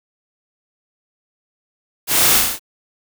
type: noise with echo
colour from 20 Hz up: white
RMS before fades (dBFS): -17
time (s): 2.07-2.42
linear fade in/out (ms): 50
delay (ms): 35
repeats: 5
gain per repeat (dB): -2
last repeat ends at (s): 2.595
effects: none